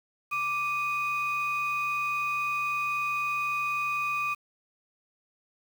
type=tone pair together; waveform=sine; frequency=1174.7 / 2489 Hz; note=D6 / D#7; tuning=0 / 0 cents; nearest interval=octave + minor second; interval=1300 cents; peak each=-28 dBFS; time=0.31-4.35 s; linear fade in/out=20 ms; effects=tanh soft clip ceiling -22 dBFS + 8-bit